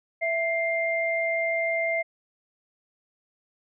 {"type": "tone pair together", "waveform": "sine", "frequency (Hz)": [662.1, 2102], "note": ["E5", "C7"], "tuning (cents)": [7, 7], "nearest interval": "octave + minor sixth", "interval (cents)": 2000, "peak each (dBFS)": -26, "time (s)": [0.21, 2.03], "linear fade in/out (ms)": 20, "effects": []}